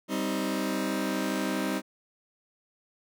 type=chord; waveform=sawtooth; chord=C minor; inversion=second; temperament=just; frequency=196.22 / 261.6 / 314 Hz; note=G3 / C4 / Eb4; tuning=+2 / 0 / +16 cents; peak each=-28 dBFS; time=0.08-1.82 s; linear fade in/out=50 ms; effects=none